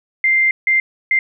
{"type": "tone bursts at uneven times", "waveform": "sine", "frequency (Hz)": 2093, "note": "C7", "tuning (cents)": 0, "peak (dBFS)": -11, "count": 3, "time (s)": [[0.24, 0.51], [0.67, 0.8], [1.11, 1.19]], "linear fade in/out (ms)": 2, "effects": []}